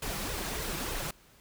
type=noise with flanger; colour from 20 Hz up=pink; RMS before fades=-35 dBFS; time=0.02-1.11 s; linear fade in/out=5 ms; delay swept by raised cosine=1.9 to 6.2 ms; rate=3.4 Hz; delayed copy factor=+0.75; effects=pink hiss -60 dBFS RMS until 1.4 s